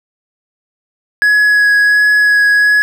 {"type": "tone with vibrato", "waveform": "triangle", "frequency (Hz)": 1676, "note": "G#6", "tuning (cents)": 15, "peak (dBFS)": -5, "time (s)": [1.22, 2.82], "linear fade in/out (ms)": 0, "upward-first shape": "sine", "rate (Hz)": 1.4, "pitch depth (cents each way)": 11, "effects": []}